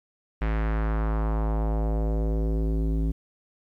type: tone with low-pass filter sweep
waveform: square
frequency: 54.2 Hz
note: A1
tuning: 25 cents flat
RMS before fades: -25 dBFS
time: 0.41-3.12 s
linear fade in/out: 10 ms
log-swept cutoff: 2100 to 270 Hz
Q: 1.7
effects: 10-bit